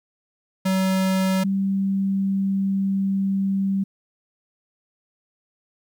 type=tone pair in turn; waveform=square / sine; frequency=189.3 / 194.73 Hz; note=F#3 / G3; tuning=+40 / -11 cents; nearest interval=unison; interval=49 cents; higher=second; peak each=-19 dBFS; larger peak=neither; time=0.65-1.44 / 1.44-3.84 s; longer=second; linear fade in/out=10 ms; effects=10-bit